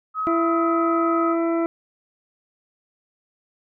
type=tone; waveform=sine; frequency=1274 Hz; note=D#6; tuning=41 cents sharp; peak=-22 dBFS; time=0.14-1.36 s; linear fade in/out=50 ms
type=harmonic tone; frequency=333.5 Hz; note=E4; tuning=20 cents sharp; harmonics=1 / 2 / 3 / 4 / 6 / 7; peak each=-20 / -26 / -36 / -31 / -40 / -45 dBFS; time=0.27-1.66 s; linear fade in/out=0 ms
effects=none